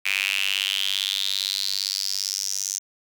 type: tone with high-pass filter sweep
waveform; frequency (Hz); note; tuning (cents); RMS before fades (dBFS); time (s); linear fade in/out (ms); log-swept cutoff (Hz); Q
sawtooth; 97.6; G2; -7; -26; 0.05-2.79; 10; 2400 to 6300; 6.2
effects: none